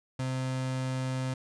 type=tone; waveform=35% pulse; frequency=130 Hz; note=C3; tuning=11 cents flat; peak=-28 dBFS; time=0.19-1.34 s; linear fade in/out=5 ms; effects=resampled to 22050 Hz